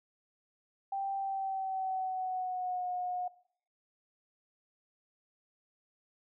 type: tone with pitch glide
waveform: sine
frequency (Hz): 784 to 723.1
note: G5 to F#5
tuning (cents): 0 to -40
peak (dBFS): -32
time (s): 0.92-3.28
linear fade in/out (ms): 5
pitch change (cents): -140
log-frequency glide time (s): 1.16-2.89
effects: noise-tail reverb RT60 0.6 s tail -19 dB re dry